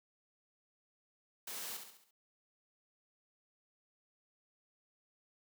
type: noise with echo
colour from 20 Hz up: white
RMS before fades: -44 dBFS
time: 1.47-1.77 s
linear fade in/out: 5 ms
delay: 68 ms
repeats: 5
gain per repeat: -6 dB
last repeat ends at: 2.11 s
effects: high-pass 200 Hz 12 dB/octave